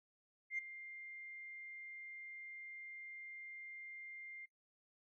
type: tone with ADSR envelope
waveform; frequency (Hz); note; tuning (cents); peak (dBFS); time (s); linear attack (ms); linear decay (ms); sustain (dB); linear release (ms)
sine; 2100; C7; +6; -35; 0.5-4.46; 85; 6; -14; 14
effects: noise-tail reverb RT60 0.1 s tail -19 dB re dry + tanh soft clip ceiling -31 dBFS